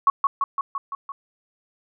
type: tone with echo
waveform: sine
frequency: 1108.7 Hz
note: C#6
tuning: in tune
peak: -12 dBFS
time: 0.07-0.1 s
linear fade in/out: 2 ms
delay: 170 ms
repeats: 6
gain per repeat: -3 dB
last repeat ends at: 1.12 s
effects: none